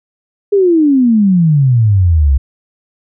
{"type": "exponential sweep", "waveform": "sine", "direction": "down", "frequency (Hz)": [415.3, 64.5], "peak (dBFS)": -6, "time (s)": [0.52, 2.38], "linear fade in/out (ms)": 10, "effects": []}